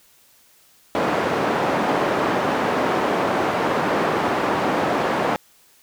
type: band-pass noise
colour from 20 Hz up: white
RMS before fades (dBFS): -21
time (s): 0.95-5.36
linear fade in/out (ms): 0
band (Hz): 190 to 940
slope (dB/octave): 12
effects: white hiss -55 dBFS RMS until 5.82 s